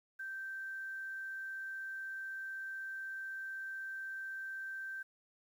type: tone with quantisation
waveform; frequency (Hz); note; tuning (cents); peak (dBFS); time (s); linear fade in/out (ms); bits
sine; 1561; G6; -8; -40; 0.19-5.03; 10; 11
effects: none